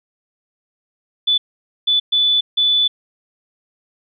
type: tone bursts at uneven times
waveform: sine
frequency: 3479 Hz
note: A7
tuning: 20 cents flat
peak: -12 dBFS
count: 4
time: 1.27-1.38 / 1.87-2 / 2.12-2.41 / 2.57-2.88 s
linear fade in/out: 10 ms
effects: none